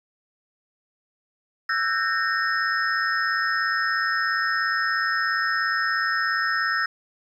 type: tone cluster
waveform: sine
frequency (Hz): 1329 / 1510 / 1607 / 1837 / 5170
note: E6 / F#6 / G6 / A#6 / E8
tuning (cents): +14 / +35 / +43 / -26 / -34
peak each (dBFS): -26 / -29 / -29 / -25 / -33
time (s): 1.69-6.86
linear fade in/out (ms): 5
effects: 9-bit